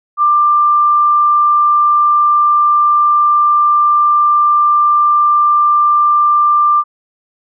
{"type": "tone", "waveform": "sine", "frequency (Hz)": 1187, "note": "D6", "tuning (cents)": 18, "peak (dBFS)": -7, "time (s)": [0.17, 6.84], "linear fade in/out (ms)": 50, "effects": []}